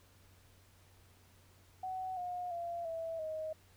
sine tone with pitch steps, 749 / 716.8 / 686 / 656.6 / 628.4 Hz, F#5 / F5 / F5 / E5 / D#5, +21 / +45 / -31 / -7 / +17 cents, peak -37 dBFS, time 1.83-3.53 s, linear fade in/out 5 ms, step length 340 ms, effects added 92 Hz sine -64 dBFS peak until 3.76 s + pink hiss -66 dBFS RMS until 3.76 s

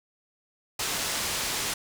white low-pass noise, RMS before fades -30 dBFS, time 0.79-1.74 s, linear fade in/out 5 ms, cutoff 8000 Hz, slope 12 dB/octave, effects none

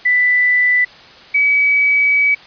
sine tone pair in turn, 1985 / 2279 Hz, B6 / C#7, +8 / +47 cents, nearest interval major second, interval 239 cents, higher second, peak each -10 / -10 dBFS, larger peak neither, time 0.05-0.85 / 1.34-2.35 s, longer second, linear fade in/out 10 ms, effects white hiss -40 dBFS RMS until 2.46 s + resampled to 11025 Hz

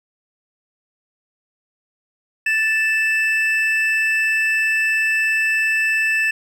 triangle tone pair together, 1760 / 2637 Hz, A6 / E7, 0 / 0 cents, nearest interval perfect fifth, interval 700 cents, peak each -17 dBFS, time 2.46-6.31 s, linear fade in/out 5 ms, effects none

